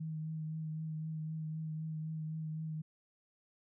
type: tone with vibrato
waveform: sine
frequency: 157.4 Hz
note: D#3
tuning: 20 cents sharp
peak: -37 dBFS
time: 0-2.82 s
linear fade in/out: 10 ms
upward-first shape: triangle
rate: 3.9 Hz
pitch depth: 23 cents each way
effects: none